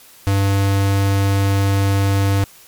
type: tone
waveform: square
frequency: 98.6 Hz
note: G2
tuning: 11 cents sharp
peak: -14 dBFS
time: 0.27-2.44 s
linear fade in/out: 0 ms
effects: white hiss -45 dBFS RMS until 2.67 s + MP3 96 kbps